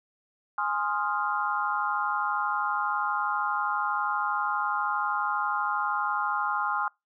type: chord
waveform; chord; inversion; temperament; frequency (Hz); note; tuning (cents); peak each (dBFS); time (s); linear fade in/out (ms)
sine; F minor seventh; first; equal; 830.6 / 1046.5 / 1244.5 / 1396.9; Ab5 / C6 / Eb6 / F6; 0 / 0 / 0 / 0; -31; 0.58-6.88; 2
effects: noise-tail reverb RT60 0.2 s tail -25 dB re dry